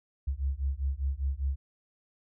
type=beating tone pair; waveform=sine; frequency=65.9 / 70.9 Hz; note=C2 / C#2; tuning=+13 / +40 cents; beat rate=5 Hz; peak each=-31 dBFS; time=0.27-1.56 s; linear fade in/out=10 ms; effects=none